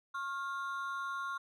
triangle ring-modulated tone, 1244.5 Hz, D#6, in tune, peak -31 dBFS, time 0.14-1.38 s, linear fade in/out 10 ms, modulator 155 Hz, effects none

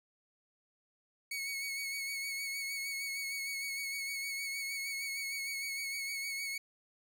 sawtooth tone with vibrato, 2214 Hz, C#7, 3 cents flat, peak -33 dBFS, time 1.31-6.58 s, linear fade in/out 5 ms, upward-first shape sine, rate 6.5 Hz, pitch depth 31 cents each way, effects none

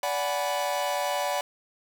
45% pulse chord, G# half-diminished seventh, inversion second, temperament equal with one note detuned, 579.9 / 740 / 830.6 / 987.8 Hz, D5 / F#5 / G#5 / B5, -22 / 0 / 0 / 0 cents, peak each -30 / -31 / -35 / -32 dBFS, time 0.03-1.41 s, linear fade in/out 2 ms, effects none

